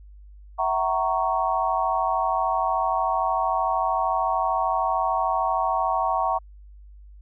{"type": "chord", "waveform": "sine", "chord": "F# dominant seventh", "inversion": "third", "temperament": "equal with one note detuned", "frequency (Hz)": [659.3, 752.5, 932.3, 1108.7], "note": ["E5", "F#5", "A#5", "C#6"], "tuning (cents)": [0, 29, 0, 0], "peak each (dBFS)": [-28, -25, -26, -26], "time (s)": [0.58, 6.39], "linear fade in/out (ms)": 20, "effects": ["added 50 Hz sine -43 dBFS peak until 7.21 s"]}